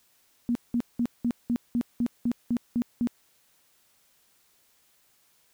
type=tone bursts; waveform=sine; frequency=238.8 Hz; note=A#3; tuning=42 cents sharp; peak=-22 dBFS; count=11; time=0.49-3.072 s; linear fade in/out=0 ms; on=62 ms; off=190 ms; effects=white hiss -65 dBFS RMS until 5.53 s